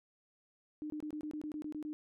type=tone bursts; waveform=sine; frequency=303 Hz; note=D#4; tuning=46 cents flat; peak=-38 dBFS; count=11; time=0.82-1.93 s; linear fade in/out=0 ms; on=80 ms; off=23 ms; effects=none